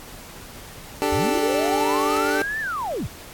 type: chord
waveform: 25% pulse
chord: D suspended fourth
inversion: none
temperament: equal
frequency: 293.7 / 392 / 440 Hz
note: D4 / G4 / A4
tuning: 0 / 0 / 0 cents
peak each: -21 dBFS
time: 1.02-2.42 s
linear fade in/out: 0 ms
type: linear two-way sweep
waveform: sine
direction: up then down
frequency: 54.3 to 1800 to 54.3 Hz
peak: -24 dBFS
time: 1.12-3.07 s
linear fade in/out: 5 ms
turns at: 2.6 s
effects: pink hiss -41 dBFS RMS until 3.33 s + AAC 64 kbps